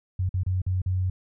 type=tone with dropouts; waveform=sine; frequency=92.5 Hz; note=F#2; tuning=in tune; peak=-22 dBFS; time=0.19-1.1 s; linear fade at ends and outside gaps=5 ms; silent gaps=0.292-0.34 / 0.434-0.463 / 0.618-0.664 / 0.818-0.86 s; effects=none